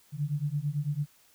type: beating tone pair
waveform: sine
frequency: 142 / 151 Hz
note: C#3 / D3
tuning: +42 / +48 cents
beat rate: 9 Hz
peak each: -31 dBFS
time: 0.12-1.07 s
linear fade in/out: 50 ms
effects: white hiss -62 dBFS RMS until 1.34 s